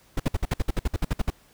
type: noise bursts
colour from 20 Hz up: brown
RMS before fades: -22 dBFS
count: 14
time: 0.17-1.303 s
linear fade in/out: 5 ms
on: 28 ms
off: 57 ms
effects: pink hiss -58 dBFS RMS until 1.53 s